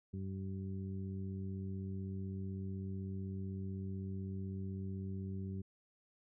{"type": "harmonic tone", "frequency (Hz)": 95.9, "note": "G2", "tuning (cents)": -37, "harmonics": [1, 2, 3, 4], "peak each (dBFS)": [-41, -43, -55, -52], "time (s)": [0.13, 5.62], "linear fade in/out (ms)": 10, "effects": []}